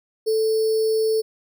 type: tone with sample-and-hold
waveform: sine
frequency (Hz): 440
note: A4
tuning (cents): 0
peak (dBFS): -17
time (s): 0.26-1.22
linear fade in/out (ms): 20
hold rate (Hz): 4900
effects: none